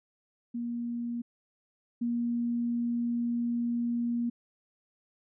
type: tone pair in turn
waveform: sine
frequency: 237.2 / 237.2 Hz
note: A#3 / A#3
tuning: +30 / +30 cents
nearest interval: unison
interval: 0 cents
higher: neither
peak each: -31 / -27 dBFS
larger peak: second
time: 0.54-1.22 / 2.01-4.3 s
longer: second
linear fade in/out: 10 ms
effects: none